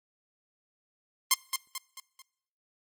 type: tone with echo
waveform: 5% pulse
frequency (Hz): 1056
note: C6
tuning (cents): +16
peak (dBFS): -8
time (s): 1.31-1.34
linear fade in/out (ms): 2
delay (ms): 220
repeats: 4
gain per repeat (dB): -7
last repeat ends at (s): 2.22
effects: noise-tail reverb RT60 0.8 s tail -24 dB re dry + Opus 24 kbps